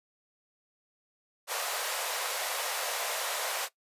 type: high-pass noise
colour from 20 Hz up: pink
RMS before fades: -33 dBFS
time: 1.47-3.69 s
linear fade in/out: 50 ms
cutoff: 490 Hz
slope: 48 dB/octave
effects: noise-tail reverb RT60 0.1 s tail -17 dB re dry + resampled to 32000 Hz